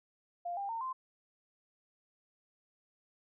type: tone with pitch steps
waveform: sine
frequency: 698.5 / 797.7 / 911.1 / 1040.5 Hz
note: F5 / G5 / A#5 / C6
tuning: 0 / +30 / -40 / -10 cents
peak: -35 dBFS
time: 0.45-0.93 s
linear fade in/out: 10 ms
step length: 120 ms
effects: none